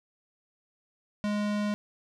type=tone with low-pass filter; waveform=square; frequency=207.7 Hz; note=G#3; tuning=in tune; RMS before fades=-29 dBFS; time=1.24-1.74 s; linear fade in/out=0 ms; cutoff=6200 Hz; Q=0.54; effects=none